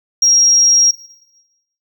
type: tone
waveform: triangle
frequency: 5620 Hz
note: F8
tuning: 10 cents sharp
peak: -5 dBFS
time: 0.22-0.91 s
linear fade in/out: 5 ms
effects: noise-tail reverb RT60 0.9 s tail -17 dB re dry + tanh soft clip ceiling -5 dBFS